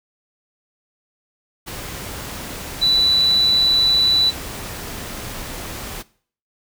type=tone in noise; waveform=sine; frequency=3966 Hz; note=B7; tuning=7 cents sharp; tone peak=-13 dBFS; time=2.81-4.31 s; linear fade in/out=20 ms; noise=pink; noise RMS=-31 dBFS; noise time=1.66-6.03 s; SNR=+15 dB; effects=noise-tail reverb RT60 0.5 s tail -20 dB re dry